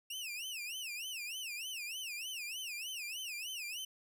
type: tone with vibrato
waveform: sawtooth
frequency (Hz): 2700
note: E7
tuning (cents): +41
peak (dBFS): -37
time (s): 0.1-3.85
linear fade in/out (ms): 5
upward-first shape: sine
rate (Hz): 3.3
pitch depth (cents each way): 230
effects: none